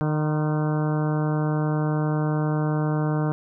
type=harmonic tone with a mistuned harmonic; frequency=152.5 Hz; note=D#3; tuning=34 cents flat; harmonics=1 / 2 / 3 / 4 / 5 / 6 / 7 / 8 / 9 / 10; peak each=-22 / -28 / -32 / -34 / -36 / -38 / -39 / -40 / -41 / -42 dBFS; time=0.01-3.32 s; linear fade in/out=0 ms; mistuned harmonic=6; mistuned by=+47 cents; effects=none